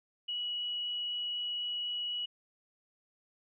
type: tone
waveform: sine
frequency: 2926 Hz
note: F#7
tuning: 20 cents flat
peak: -33 dBFS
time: 0.28-2.26 s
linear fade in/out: 10 ms
effects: none